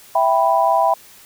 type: chord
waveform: sine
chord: E minor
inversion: none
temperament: equal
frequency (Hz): 659.3 / 784 / 987.8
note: E5 / G5 / B5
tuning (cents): 0 / 0 / 0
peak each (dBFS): -17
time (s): 0.15-0.94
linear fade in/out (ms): 5
effects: white hiss -45 dBFS RMS until 1.25 s